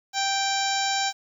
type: harmonic tone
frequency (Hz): 784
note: G5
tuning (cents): 0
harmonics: 1 / 2 / 3 / 4 / 5 / 6 / 7 / 8 / 9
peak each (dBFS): -26 / -31 / -34 / -35 / -31 / -37 / -32 / -38 / -33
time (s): 0.13-1.13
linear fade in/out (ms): 50
effects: 9-bit